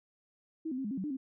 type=tone with pitch steps; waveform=sine; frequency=320.1 / 255.1 / 267.7 / 207.6 / 269.9 / 189.5 / 298.4 / 265.4 Hz; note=D#4 / C4 / C4 / G#3 / C#4 / F#3 / D4 / C4; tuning=+49 / -44 / +40 / 0 / -46 / +42 / +28 / +25 cents; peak=-33 dBFS; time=0.65-1.17 s; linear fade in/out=10 ms; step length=65 ms; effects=none